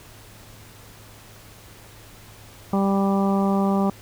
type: harmonic tone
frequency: 196.5 Hz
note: G3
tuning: 4 cents sharp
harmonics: 1 / 2 / 3 / 4 / 5 / 6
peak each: -19 / -27 / -29 / -28 / -32 / -32 dBFS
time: 2.73-3.9 s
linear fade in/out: 2 ms
effects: added 106 Hz sine -49 dBFS peak until 4.01 s + pink hiss -47 dBFS RMS until 4.01 s